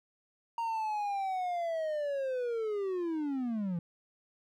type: linear sweep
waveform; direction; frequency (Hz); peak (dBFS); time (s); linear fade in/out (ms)
triangle; down; 932.3 to 164.81; -29; 0.58-3.79; 2
effects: none